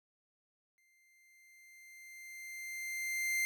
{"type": "tone with exponential growth", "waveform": "45% pulse", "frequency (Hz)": 2093, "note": "C7", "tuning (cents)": 0, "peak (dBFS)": -30, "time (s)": [0.78, 3.45], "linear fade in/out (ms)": 0, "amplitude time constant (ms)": 580, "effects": []}